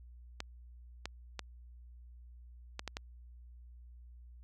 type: clicks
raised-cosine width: 0.2 ms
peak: -21 dBFS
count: 6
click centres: 0.404 / 1.056 / 1.393 / 2.794 / 2.877 / 2.969 s
effects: added 60 Hz sine -51 dBFS peak until 4.43 s